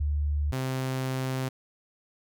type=tone pair in turn; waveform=sine / sawtooth; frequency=73.42 / 130.82 Hz; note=D2 / C3; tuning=0 / 0 cents; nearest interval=minor seventh; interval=1000 cents; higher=second; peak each=-24 dBFS; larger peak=neither; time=0-0.52 / 0.52-1.49 s; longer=second; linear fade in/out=10 ms; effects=none